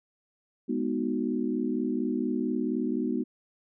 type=chord; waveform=sine; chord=G# minor seventh; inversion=none; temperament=equal; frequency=207.7 / 246.9 / 311.1 / 370 Hz; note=G#3 / B3 / D#4 / F#4; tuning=0 / 0 / 0 / 0 cents; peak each=-33 / -29 / -32 / -34 dBFS; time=0.68-3.24 s; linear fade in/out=20 ms; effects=none